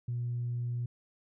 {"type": "tone", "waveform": "sine", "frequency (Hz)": 120.6, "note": "B2", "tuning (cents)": -41, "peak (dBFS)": -30, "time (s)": [0.08, 0.86], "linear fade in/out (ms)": 5, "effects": ["tanh soft clip ceiling -27 dBFS"]}